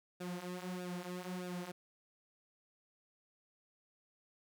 sawtooth tone with flanger, 180 Hz, F#3, 47 cents flat, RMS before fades -43 dBFS, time 0.2-1.72 s, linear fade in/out 10 ms, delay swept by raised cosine 0.95 to 6.95 ms, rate 1.6 Hz, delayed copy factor -0.75, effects none

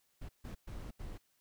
brown noise bursts at uneven times, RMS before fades -44 dBFS, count 4, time 0.21-0.29 / 0.44-0.55 / 0.67-0.91 / 0.99-1.18 s, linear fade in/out 10 ms, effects white hiss -75 dBFS RMS until 1.4 s

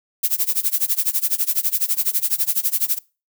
violet noise with tremolo, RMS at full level -17 dBFS, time 0.23-2.99 s, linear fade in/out 10 ms, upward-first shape sine, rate 12 Hz, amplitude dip 95%, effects noise-tail reverb RT60 0.3 s tail -22 dB re dry

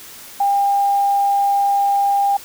sine tone, 801 Hz, G5, 37 cents sharp, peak -13 dBFS, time 0.4-2.37 s, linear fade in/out 5 ms, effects white hiss -38 dBFS RMS until 2.44 s

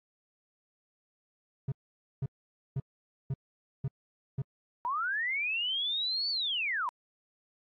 triangle tone bursts, 134.8 Hz, C#3, 48 cents flat, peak -27 dBFS, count 6, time 1.68-4.42 s, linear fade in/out 5 ms, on 40 ms, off 500 ms
sine linear two-way sweep, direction up then down, 930 to 4560 to 930 Hz, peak -29 dBFS, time 4.85-6.89 s, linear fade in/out 0 ms, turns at 6.3 s
effects AAC 32 kbps

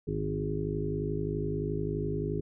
harmonic tone with a mistuned harmonic, 51.6 Hz, G#1, 10 cents flat, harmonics 1 / 2 / 3 / 5 / 6 / 7 / 8, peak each -39 / -38 / -34 / -39 / -40 / -38 / -35 dBFS, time 0.07-2.41 s, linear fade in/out 10 ms, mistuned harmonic 2, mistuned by -29 cents, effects none

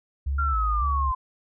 sine tone with vibrato, 62 Hz, B1, 7 cents sharp, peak -23 dBFS, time 0.26-1.12 s, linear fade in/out 10 ms, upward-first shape square, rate 1.8 Hz, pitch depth 190 cents each way
sine linear sweep, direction down, 1390 to 1019 Hz, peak -24 dBFS, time 0.38-1.15 s, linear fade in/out 10 ms
effects none

